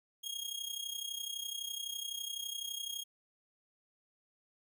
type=tone with amplitude modulation; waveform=sawtooth; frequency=3263 Hz; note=G#7; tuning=31 cents flat; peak=-32 dBFS; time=0.23-3.04 s; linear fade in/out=20 ms; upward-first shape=sine; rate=31.9 Hz; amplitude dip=75%; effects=none